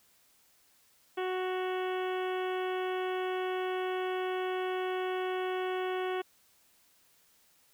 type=harmonic tone with a mistuned harmonic; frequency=370 Hz; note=F#4; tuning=in tune; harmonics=1 / 2 / 3 / 4 / 5 / 6 / 7 / 8 / 9; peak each=-32 / -38 / -42 / -44 / -46 / -48 / -49 / -50 / -51 dBFS; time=1.17-6.22 s; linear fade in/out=10 ms; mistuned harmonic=7; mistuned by=+37 cents; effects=white hiss -66 dBFS RMS until 7.73 s